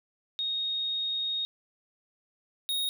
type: tone pair in turn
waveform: sine / square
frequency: 3729 / 3746 Hz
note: A#7 / A#7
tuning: 0 / +8 cents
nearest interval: unison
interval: 8 cents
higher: second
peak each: -28 dBFS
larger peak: neither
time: 0.39-1.45 / 2.69-2.89 s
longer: first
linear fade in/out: 0 ms
effects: none